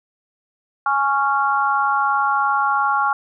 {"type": "chord", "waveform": "sine", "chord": "Db major", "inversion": "second", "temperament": "just", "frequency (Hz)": [831.5, 1108.7, 1385.9], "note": ["Ab5", "Db6", "F6"], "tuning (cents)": [2, 0, -14], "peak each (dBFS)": -20, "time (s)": [0.86, 3.13], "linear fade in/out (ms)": 2, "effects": []}